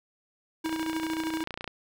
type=tone with tremolo; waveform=square; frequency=320.1 Hz; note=D#4; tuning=49 cents sharp; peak=-28 dBFS; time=0.64-1.44 s; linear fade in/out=10 ms; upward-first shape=sine; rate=13 Hz; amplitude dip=45%
type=click train; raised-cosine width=0.3 ms; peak=-19 dBFS; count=31; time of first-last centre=0.66-1.677 s; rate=29.5 Hz
effects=none